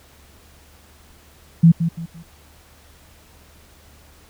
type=tone with echo; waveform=sine; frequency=166.3 Hz; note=E3; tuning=16 cents sharp; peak=-6 dBFS; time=1.63-1.72 s; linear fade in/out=10 ms; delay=170 ms; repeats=3; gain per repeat=-10 dB; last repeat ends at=2.23 s; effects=added 74 Hz sine -51 dBFS peak until 4.29 s + pink hiss -51 dBFS RMS until 4.29 s